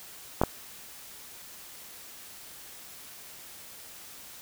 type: clicks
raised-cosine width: 1 ms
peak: -8 dBFS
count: 2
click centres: 0.415 / 0.436 s
effects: white hiss -47 dBFS RMS until 4.41 s